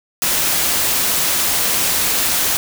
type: noise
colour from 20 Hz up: white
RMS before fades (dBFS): -17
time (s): 0.22-2.57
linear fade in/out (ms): 0
effects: none